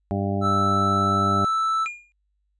harmonic tone, 99 Hz, G2, 18 cents sharp, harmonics 1 / 2 / 3 / 4 / 6 / 7 / 8, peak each -26 / -26 / -32 / -31 / -33 / -32 / -37 dBFS, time 0.11-1.45 s, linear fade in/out 0 ms
triangle tone, 1318.5 Hz, E6, in tune, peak -18 dBFS, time 0.41-1.88 s, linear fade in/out 50 ms
triangle tone with exponential decay, 2419 Hz, D#7, 49 cents flat, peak -23 dBFS, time 1.86-2.12 s, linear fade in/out 0 ms, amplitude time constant 56 ms
effects added 50 Hz sine -68 dBFS peak until 2.59 s + resampled to 22050 Hz

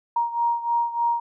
sine beating tone pair, 939 / 942.3 Hz, A#5 / A#5, +12 / +18 cents, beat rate 3.3 Hz, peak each -22 / -26 dBFS, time 0.16-1.2 s, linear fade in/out 5 ms, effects none

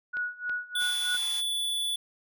sine tone with tremolo, 1463 Hz, F#6, 20 cents flat, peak -27 dBFS, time 0.13-1.17 s, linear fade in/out 10 ms, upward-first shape sine, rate 3.2 Hz, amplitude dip 90%
click train, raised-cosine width 0.3 ms, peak -28 dBFS, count 4, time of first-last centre 0.17-1.147 s, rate 3.07 Hz
square tone, 3454 Hz, A7, 33 cents flat, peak -28 dBFS, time 0.75-1.96 s, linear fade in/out 5 ms
white band-pass noise, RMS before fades -44 dBFS, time 0.78-1.43 s, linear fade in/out 50 ms, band 740 to 7800 Hz, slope 48 dB/octave
effects none

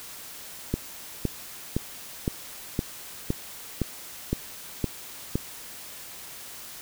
click train, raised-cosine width 3 ms, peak -11 dBFS, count 10, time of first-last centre 0.74-5.355 s, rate 1.95 Hz, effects white hiss -42 dBFS RMS until 6.81 s

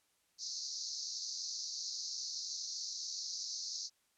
pink band-pass noise, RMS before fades -42 dBFS, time 0.38-3.9 s, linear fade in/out 50 ms, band 4200 to 6500 Hz, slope 96 dB/octave, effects white hiss -75 dBFS RMS until 4.17 s + low-pass 11000 Hz 12 dB/octave

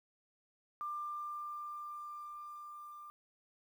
sine tone with level ramp, 1191 Hz, D6, 24 cents sharp, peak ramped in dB -37 to -48 dBFS, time 0.81-3.1 s, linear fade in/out 0 ms, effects 11-bit

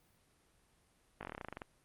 slowing click train, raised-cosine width 0.5 ms, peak -27 dBFS, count 14, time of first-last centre 1.21-1.618 s, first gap 19 ms, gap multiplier 1.08, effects pink hiss -71 dBFS RMS until 1.84 s + Opus 32 kbps

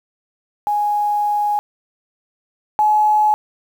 sine tone pair in turn, 830.6 / 849 Hz, G#5 / G#5, 0 / +38 cents, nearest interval unison, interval 38 cents, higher second, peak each -15 / -11 dBFS, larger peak second, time 0.67-1.59 / 2.79-3.34 s, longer first, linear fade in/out 0 ms, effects 7-bit

